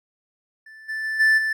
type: tone with level steps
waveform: triangle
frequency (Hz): 1760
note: A6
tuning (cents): 0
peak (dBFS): -40 / -24 / -22 / -12 / -19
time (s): 0.66-1.53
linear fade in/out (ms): 5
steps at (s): 0.88 / 1.03 / 1.19 / 1.37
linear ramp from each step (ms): 20
effects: none